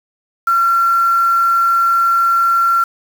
sine tone with quantisation, 1366 Hz, F6, 39 cents flat, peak -10 dBFS, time 0.47-2.84 s, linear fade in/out 5 ms, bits 5, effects none

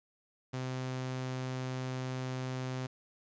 sawtooth tone, 129 Hz, C3, 24 cents flat, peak -31 dBFS, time 0.53-2.87 s, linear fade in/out 10 ms, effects resampled to 16000 Hz + 11-bit

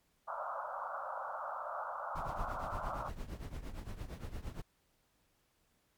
white band-pass noise, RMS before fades -41 dBFS, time 0.27-3.1 s, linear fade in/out 20 ms, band 550 to 1400 Hz, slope 96 dB/octave
brown noise with tremolo, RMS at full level -39 dBFS, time 2.15-4.62 s, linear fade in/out 10 ms, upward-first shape triangle, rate 8.7 Hz, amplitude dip 85%
effects pink hiss -75 dBFS RMS until 5.97 s + MP3 96 kbps

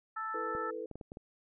harmonic tone, 440 Hz, A4, in tune, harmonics 2 / 3 / 4, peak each -44 / -36 / -44 dBFS, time 0.16-0.71 s, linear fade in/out 10 ms
sine chord, E suspended fourth, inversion none, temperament equal, 329.6 / 440 / 493.9 Hz, E4 / A4 / B4, 0 / 0 / 0 cents, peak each -45 / -40 / -41 dBFS, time 0.34-0.86 s, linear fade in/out 5 ms
clicks, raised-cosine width 2 ms, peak -31 dBFS, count 6, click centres 0.551 / 0.913 / 0.956 / 1.012 / 1.119 / 1.171 s
effects none

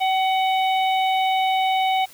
harmonic tone with a mistuned harmonic, 747 Hz, F#5, 16 cents sharp, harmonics 1 / 3 / 4 / 5, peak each -18 / -28 / -30 / -32 dBFS, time 0-2.06 s, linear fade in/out 20 ms, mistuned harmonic 1, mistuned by +30 cents, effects white hiss -47 dBFS RMS until 2.13 s

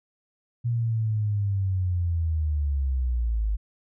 sine linear sweep, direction down, 119.9 to 50.4 Hz, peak -22 dBFS, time 0.64-3.57 s, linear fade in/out 20 ms, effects none

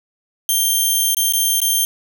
5% pulse tone with dropouts, 3169 Hz, G7, 18 cents sharp, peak -6 dBFS, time 0.49-1.85 s, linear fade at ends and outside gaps 1 ms, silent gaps 1.147-1.169 / 1.324-1.335 / 1.602-1.617 s, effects none

